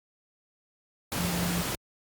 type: tone in noise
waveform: sine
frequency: 174.61 Hz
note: F3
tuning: in tune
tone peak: -29 dBFS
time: 1.18-1.62 s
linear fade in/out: 0 ms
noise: pink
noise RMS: -31 dBFS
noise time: 1.12-1.75 s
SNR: -1 dB
effects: high-pass 60 Hz 12 dB/octave + Opus 48 kbps